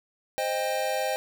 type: chord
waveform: square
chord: C minor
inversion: none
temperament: equal with one note detuned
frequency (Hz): 523.3 / 622.3 / 796.3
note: C5 / Eb5 / G5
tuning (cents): 0 / 0 / +27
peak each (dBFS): -31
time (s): 0.38-1.16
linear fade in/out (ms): 0
effects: none